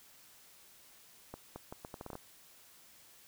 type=accelerating click train; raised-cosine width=1 ms; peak=-29 dBFS; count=10; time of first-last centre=1.34-2.154 s; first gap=220 ms; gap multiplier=0.75; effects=white hiss -60 dBFS RMS until 3.27 s